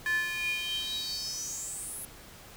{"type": "tone with high-pass filter sweep", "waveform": "square", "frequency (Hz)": 347.7, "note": "F4", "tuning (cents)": -8, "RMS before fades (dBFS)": -34, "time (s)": [0.06, 2.05], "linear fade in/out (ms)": 0, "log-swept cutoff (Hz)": [1600, 11000], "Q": 8, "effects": ["pink hiss -50 dBFS RMS until 2.56 s"]}